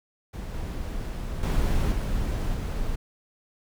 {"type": "noise with level steps", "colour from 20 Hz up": "brown", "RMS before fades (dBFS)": [-33, -31, -23, -27, -29], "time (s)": [0.33, 2.96], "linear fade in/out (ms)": 10, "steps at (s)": [0.54, 1.43, 1.92, 2.54], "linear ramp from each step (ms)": 2, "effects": []}